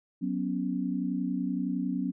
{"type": "chord", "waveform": "sine", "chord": "F# suspended fourth", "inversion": "none", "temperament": "just", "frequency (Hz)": [185, 246.7, 277.5], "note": ["F#3", "B3", "C#4"], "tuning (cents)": [0, -2, 2], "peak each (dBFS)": -32, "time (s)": [0.21, 2.12], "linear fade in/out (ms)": 20, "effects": []}